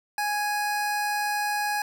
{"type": "tone", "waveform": "25% pulse", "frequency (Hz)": 830.6, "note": "G#5", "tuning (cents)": 0, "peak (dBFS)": -21, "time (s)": [0.18, 1.82], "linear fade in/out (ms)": 2, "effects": []}